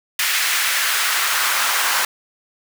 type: noise with high-pass filter sweep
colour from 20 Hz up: pink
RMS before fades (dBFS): -19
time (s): 0.19-2.05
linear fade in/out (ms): 2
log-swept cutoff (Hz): 1900 to 1100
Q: 1.5
effects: none